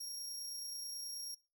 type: tone with amplitude modulation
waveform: 25% pulse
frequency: 5588 Hz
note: F8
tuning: in tune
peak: -36 dBFS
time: 0-1.35 s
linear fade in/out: 10 ms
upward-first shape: sine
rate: 29.3 Hz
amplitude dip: 25%
effects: noise-tail reverb RT60 0.3 s tail -21 dB re dry